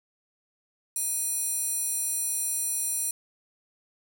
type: tone with high-pass filter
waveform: square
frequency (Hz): 830.6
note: G#5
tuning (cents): 0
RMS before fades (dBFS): -29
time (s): 0.96-3.11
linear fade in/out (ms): 2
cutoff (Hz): 9200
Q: 3.1
effects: none